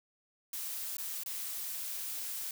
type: noise with dropouts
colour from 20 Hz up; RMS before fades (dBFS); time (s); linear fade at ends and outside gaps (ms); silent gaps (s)
blue; -39; 0.53-2.51; 2; 0.969-0.982 / 1.235-1.26
effects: none